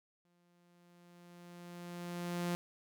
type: tone with exponential growth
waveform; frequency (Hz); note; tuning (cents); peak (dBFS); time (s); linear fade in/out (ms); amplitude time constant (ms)
sawtooth; 174.61; F3; 0; -29; 0.25-2.55; 0; 500
effects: none